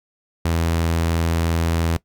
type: tone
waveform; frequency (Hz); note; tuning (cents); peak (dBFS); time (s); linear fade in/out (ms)
sawtooth; 83; E2; +12; -14; 0.45-1.97; 5
effects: noise-tail reverb RT60 0.1 s tail -20 dB re dry

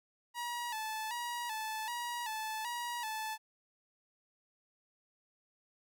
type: tone with vibrato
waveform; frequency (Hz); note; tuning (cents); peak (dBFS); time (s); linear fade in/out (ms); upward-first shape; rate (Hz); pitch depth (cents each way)
sawtooth; 914; A#5; -34; -33; 0.34-3.38; 50; square; 1.3; 81
effects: none

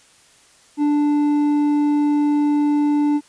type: tone with hard clipping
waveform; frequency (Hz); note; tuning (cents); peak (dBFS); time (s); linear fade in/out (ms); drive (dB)
sine; 293.7; D4; 0; -16; 0.77-3.21; 50; 5
effects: white hiss -52 dBFS RMS until 3.28 s + resampled to 22050 Hz

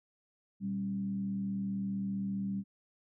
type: tone with frequency modulation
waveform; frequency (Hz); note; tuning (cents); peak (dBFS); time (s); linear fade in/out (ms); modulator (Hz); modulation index
sine; 196; G3; 0; -32; 0.6-2.64; 50; 75.3; 0.44
effects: none

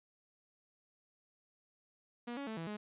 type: tone with pitch steps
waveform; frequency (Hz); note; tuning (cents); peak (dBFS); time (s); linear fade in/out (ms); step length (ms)
sawtooth; 239.6 / 280.1 / 220.4 / 164.8 / 209.9; A#3 / C#4 / A3 / E3 / G#3; +48 / +18 / +3 / 0 / +19; -36; 2.27-2.77; 10; 100
effects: resampled to 8000 Hz

